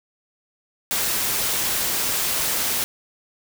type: noise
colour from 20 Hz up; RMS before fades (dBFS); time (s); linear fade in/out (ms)
white; -23; 0.91-2.84; 0
effects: none